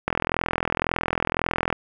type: click train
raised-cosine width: 0.5 ms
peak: -6 dBFS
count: 70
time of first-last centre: 0.08-1.727 s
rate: 41.9 Hz
effects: none